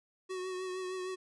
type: tone with vibrato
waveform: square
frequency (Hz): 370.7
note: F#4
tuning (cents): +3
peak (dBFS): -37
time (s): 0.29-1.16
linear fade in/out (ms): 20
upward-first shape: triangle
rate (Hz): 6.5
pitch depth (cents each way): 34
effects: resampled to 22050 Hz